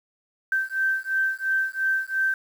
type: beating tone pair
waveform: sine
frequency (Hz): 1555 / 1557.9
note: G6 / G6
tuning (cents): -14 / -11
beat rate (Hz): 2.9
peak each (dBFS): -25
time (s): 0.52-2.34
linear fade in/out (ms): 2
effects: 8-bit